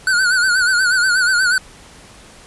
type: tone with vibrato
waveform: square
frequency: 1480 Hz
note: F#6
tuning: in tune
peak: -13 dBFS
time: 0.07-1.58 s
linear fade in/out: 2 ms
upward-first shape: sine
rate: 8.3 Hz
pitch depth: 80 cents each way
effects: pink hiss -42 dBFS RMS until 2.46 s + resampled to 24000 Hz